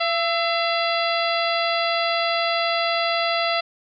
harmonic tone with a mistuned harmonic, 678 Hz, E5, 49 cents sharp, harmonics 1 / 2 / 3 / 4 / 5 / 6 / 7, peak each -23 / -26 / -28 / -29 / -30 / -31 / -31 dBFS, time 0-3.61 s, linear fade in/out 10 ms, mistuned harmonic 2, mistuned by -45 cents, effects none

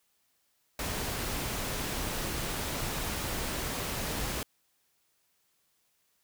pink noise, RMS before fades -34 dBFS, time 0.79-4.43 s, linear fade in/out 2 ms, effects white hiss -73 dBFS RMS until 6.23 s

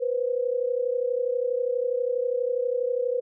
sine tone pair together, 485.3 / 517.6 Hz, B4 / C5, -30 / -19 cents, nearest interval minor second, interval 111 cents, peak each -25 / -27 dBFS, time 0-3.21 s, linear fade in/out 20 ms, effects none

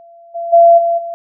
sine tone with level steps, 680 Hz, F5, 46 cents flat, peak -38 / -19 / -3 / -11 / -21 dBFS, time 0-1.14 s, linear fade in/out 0 ms, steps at 0.34 / 0.52 / 0.77 / 0.97 s, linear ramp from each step 20 ms, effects none

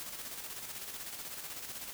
white noise with tremolo, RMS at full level -42 dBFS, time 0-1.93 s, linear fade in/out 0 ms, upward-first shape square, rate 16 Hz, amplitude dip 40%, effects none

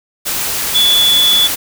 sine tone in noise, 3437 Hz, A7, 41 cents flat, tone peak -8 dBFS, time 0.74-1.48 s, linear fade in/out 20 ms, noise white, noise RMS -18 dBFS, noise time 0.25-1.56 s, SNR +7 dB, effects none

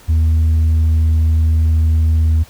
sine tone, 79.8 Hz, D#2, 44 cents sharp, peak -7 dBFS, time 0.08-2.44 s, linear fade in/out 20 ms, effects tanh soft clip ceiling -9 dBFS + pink hiss -43 dBFS RMS until 2.49 s

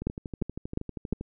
two click trains, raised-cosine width 3 ms, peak -22 / -14 dBFS, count 16 / 4, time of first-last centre 0.02-1.21 / 0.07-1.126 s, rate 12.6 / 2.84 Hz, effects none

